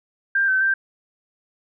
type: tone with pitch steps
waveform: sine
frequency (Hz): 1589 / 1534 / 1572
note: G6 / G6 / G6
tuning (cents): +23 / -38 / +4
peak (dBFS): -16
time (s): 0.35-0.74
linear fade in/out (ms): 5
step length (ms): 130
effects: none